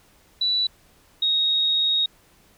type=tone pair in turn; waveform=sine; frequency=3951 / 3757 Hz; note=B7 / A#7; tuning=0 / +13 cents; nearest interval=minor second; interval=87 cents; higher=first; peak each=-19 / -18 dBFS; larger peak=second; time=0.41-0.67 / 1.22-2.06 s; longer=second; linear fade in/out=5 ms; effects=pink hiss -57 dBFS RMS until 2.57 s